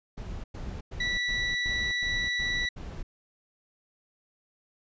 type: noise bursts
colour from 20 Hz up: brown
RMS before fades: -37 dBFS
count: 8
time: 0.17-3.03 s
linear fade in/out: 10 ms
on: 270 ms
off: 100 ms
type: tone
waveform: 30% pulse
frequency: 1957 Hz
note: B6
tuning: 16 cents flat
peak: -24 dBFS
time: 1-2.69 s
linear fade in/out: 5 ms
effects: resampled to 16000 Hz